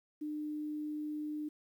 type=tone; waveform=sine; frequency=301.4 Hz; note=D4; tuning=45 cents sharp; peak=-36 dBFS; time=0.21-1.49 s; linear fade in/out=10 ms; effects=11-bit